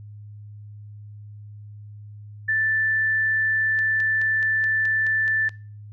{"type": "tone", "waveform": "sine", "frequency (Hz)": 1763, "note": "A6", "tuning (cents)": 3, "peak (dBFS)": -19, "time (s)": [2.48, 5.49], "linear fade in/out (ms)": 10}
{"type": "click train", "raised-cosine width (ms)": 0.2, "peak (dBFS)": -23, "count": 9, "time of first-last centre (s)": [3.79, 5.492], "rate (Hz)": 4.7}
{"effects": ["noise-tail reverb RT60 0.4 s tail -21 dB re dry", "added 104 Hz sine -38 dBFS peak until 5.92 s"]}